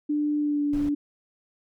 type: tone with pitch glide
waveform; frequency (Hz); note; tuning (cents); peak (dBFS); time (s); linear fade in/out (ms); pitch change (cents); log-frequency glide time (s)
sine; 296.5 to 290.7; D4 to D4; +17 to -18; -22; 0.09-0.95; 10; -35; 0.39-0.63
type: noise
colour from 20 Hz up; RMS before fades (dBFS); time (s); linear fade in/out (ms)
brown; -36; 0.73-0.89; 2
effects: none